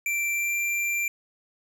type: tone with pitch glide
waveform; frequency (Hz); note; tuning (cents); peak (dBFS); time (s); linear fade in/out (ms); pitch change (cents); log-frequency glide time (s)
square; 2349 to 2364; D7 to D7; 0 to +11; -25; 0.06-1.08; 2; +11; 0.31-0.57
effects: none